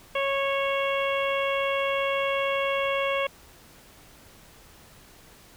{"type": "harmonic tone", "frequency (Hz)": 551, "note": "C#5", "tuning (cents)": -11, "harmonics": [1, 2, 3, 4, 5, 6], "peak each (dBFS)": [-26, -30, -37, -32, -33, -37], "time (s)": [0.15, 3.27], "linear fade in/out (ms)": 5, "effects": ["pink hiss -52 dBFS RMS until 5.56 s"]}